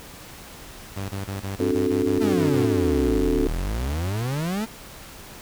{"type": "tone bursts", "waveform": "sawtooth", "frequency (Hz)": 98, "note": "G2", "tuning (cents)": 0, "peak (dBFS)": -24, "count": 11, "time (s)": [0.96, 2.66], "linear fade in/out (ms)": 10, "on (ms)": 130, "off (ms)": 27}
{"type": "chord", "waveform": "sine", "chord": "D dominant seventh", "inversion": "third", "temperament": "just", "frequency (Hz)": [264.3, 293.7, 367.1, 440.5], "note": ["C4", "D4", "F#4", "A4"], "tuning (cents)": [18, 0, -14, 2], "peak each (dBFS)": -25, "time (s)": [1.6, 3.47], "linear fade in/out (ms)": 2}
{"type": "exponential two-way sweep", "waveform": "40% pulse", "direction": "down then up", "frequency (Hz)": [230, 34.65, 230], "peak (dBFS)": -23, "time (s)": [2.2, 4.66], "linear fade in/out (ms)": 20, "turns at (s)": 3.43}
{"effects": ["pink hiss -42 dBFS RMS until 5.41 s"]}